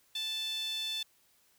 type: tone with high-pass filter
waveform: sawtooth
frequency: 880 Hz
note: A5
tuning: in tune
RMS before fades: -36 dBFS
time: 0.15-1.03 s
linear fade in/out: 5 ms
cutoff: 3400 Hz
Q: 7.3
effects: white hiss -68 dBFS RMS until 1.58 s